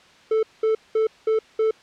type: tone bursts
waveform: triangle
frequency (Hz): 440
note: A4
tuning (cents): 0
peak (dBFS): -15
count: 5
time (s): 0.31-1.71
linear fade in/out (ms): 5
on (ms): 120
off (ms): 200
effects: white hiss -51 dBFS RMS until 1.82 s + low-pass 4000 Hz 12 dB/octave